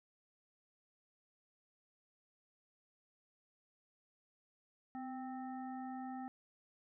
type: harmonic tone with a mistuned harmonic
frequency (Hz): 261.6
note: C4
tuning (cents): 0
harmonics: 1 / 3 / 5 / 7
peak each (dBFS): -44 / -46 / -57 / -60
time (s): 4.95-6.28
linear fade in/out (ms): 0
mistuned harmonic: 1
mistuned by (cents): -38
effects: none